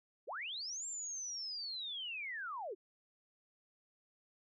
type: linear two-way sweep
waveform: sine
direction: up then down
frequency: 329.6 to 7459 to 329.6 Hz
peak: -40 dBFS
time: 0.27-2.75 s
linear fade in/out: 20 ms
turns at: 0.86 s
effects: none